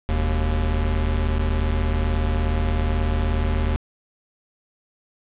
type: tone pair together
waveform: square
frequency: 41.2 / 77.78 Hz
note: E1 / D#2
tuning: 0 / 0 cents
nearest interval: major seventh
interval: 1100 cents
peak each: -23 / -22 dBFS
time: 0.09-3.76 s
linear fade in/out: 0 ms
effects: resampled to 8000 Hz + 8-bit